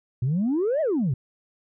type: exponential two-way sweep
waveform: sine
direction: up then down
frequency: 116.54 to 659.3 to 116.54 Hz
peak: -19 dBFS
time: 0.22-1.14 s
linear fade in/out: 5 ms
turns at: 0.81 s
effects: tanh soft clip ceiling -18 dBFS